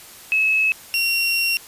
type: tone pair in turn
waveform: sine / 30% pulse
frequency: 2585 / 2743 Hz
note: E7 / F7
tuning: -34 / -32 cents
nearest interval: minor second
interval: 102 cents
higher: second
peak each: -15 dBFS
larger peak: neither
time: 0.32-0.72 / 0.94-1.57 s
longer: second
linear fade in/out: 0 ms
effects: white hiss -42 dBFS RMS until 1.67 s + resampled to 32000 Hz